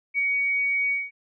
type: tone with ADSR envelope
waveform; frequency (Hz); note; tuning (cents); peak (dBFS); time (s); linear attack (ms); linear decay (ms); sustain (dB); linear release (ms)
sine; 2248; C#7; +24; -19; 0.14-1.11; 45; 9; -2; 190
effects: none